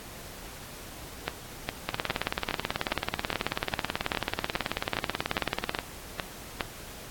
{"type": "two click trains", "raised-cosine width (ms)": 0.3, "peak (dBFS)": [-11, -10], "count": [14, 72], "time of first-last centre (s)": [[1.28, 6.608], [1.89, 5.749]], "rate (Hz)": [2.44, 18.4], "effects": ["pink hiss -44 dBFS RMS until 7.1 s", "AAC 64 kbps"]}